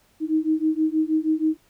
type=beating tone pair; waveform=sine; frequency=311.1 / 317.4 Hz; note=D#4 / D#4; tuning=0 / +35 cents; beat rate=6.3 Hz; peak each=-22 dBFS; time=0.2-1.57 s; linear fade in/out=50 ms; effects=pink hiss -61 dBFS RMS until 1.69 s